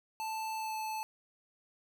square tone with pitch glide, 880 to 871.4 Hz, A5 to A5, 0 to -17 cents, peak -36 dBFS, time 0.2-1.03 s, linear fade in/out 0 ms, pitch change -17 cents, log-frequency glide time 0.57-0.76 s, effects none

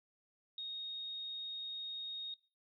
sine tone, 3729 Hz, A#7, in tune, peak -40 dBFS, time 0.58-2.34 s, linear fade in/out 2 ms, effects noise-tail reverb RT60 0.4 s tail -23 dB re dry

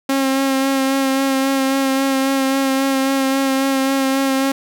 sawtooth tone with vibrato, 269.4 Hz, C#4, 49 cents flat, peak -11 dBFS, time 0.09-4.52 s, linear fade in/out 5 ms, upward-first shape sine, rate 3.7 Hz, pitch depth 20 cents each way, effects none

